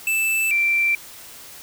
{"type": "tone pair in turn", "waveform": ["square", "sine"], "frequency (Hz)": [2641, 2349], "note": ["E7", "D7"], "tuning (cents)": [3, 0], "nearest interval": "major second", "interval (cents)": 203, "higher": "first", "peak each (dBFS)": [-19, -16], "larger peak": "second", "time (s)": [[0.07, 0.51], [0.51, 0.95]], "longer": "neither", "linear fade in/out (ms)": 2, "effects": ["white hiss -41 dBFS RMS until 1.62 s"]}